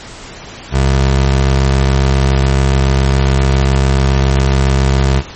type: tone with vibrato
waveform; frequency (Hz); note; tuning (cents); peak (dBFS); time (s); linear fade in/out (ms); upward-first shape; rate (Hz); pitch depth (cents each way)
25% pulse; 67.2; C2; +47; -5; 0.71-5.23; 50; square; 18; 9
effects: pink hiss -31 dBFS RMS until 5.35 s + MP3 32 kbps